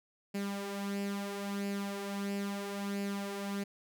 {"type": "tone with flanger", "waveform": "sawtooth", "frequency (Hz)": 200, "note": "G3", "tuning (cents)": 35, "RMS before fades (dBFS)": -37, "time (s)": [0.34, 3.64], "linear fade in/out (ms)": 10, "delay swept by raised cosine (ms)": [0.41, 4.61], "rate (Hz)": 0.75, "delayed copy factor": 0.55, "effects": []}